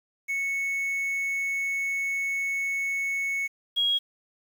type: tone pair in turn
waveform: triangle / sine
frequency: 2208 / 3299 Hz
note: C#7 / G#7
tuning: -7 / -12 cents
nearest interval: perfect fifth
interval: 695 cents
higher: second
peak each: -24 / -21 dBFS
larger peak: second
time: 0.28-3.48 / 3.76-3.99 s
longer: first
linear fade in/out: 20 ms
effects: 8-bit